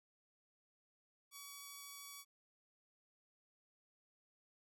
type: tone with vibrato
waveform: 5% pulse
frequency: 1134 Hz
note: C#6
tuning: 39 cents sharp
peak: -39 dBFS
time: 1.31-2.25 s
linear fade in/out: 50 ms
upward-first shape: triangle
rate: 13 Hz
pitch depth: 10 cents each way
effects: none